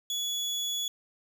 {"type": "tone", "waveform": "30% pulse", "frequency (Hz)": 3400, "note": "G#7", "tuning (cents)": 40, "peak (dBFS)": -27, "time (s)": [0.1, 0.88], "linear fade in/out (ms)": 2, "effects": []}